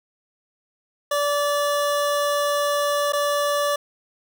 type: tone with dropouts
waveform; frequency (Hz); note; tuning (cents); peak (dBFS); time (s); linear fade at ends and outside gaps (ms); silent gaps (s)
25% pulse; 579; D5; -25; -16; 1.11-3.76; 5; 3.123-3.132
effects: none